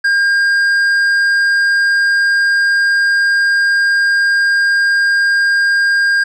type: tone with tanh clipping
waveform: triangle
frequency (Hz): 1609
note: G6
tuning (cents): +45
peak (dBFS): -11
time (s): 0.04-6.24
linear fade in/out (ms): 10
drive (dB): 11
effects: none